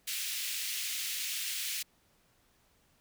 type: high-pass noise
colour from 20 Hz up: pink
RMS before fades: -36 dBFS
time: 0.07-1.83 s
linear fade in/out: 10 ms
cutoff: 2300 Hz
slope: 24 dB/octave
effects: pink hiss -69 dBFS RMS until 3 s